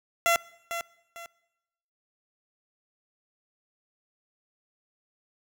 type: tone with echo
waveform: 15% pulse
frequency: 680 Hz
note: F5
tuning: 46 cents flat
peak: -14 dBFS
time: 0.26-0.36 s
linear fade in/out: 0 ms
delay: 450 ms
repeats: 2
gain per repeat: -10 dB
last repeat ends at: 1.26 s
effects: noise-tail reverb RT60 1.0 s tail -23 dB re dry